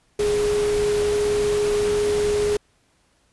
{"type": "tone in noise", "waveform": "sine", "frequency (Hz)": 415.3, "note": "G#4", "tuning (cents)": 0, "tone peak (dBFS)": -18, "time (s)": [0.19, 2.57], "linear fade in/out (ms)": 5, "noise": "pink", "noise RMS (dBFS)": -30, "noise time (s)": [0.19, 2.57], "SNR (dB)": 9, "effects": ["pink hiss -63 dBFS RMS until 3.32 s", "resampled to 24000 Hz"]}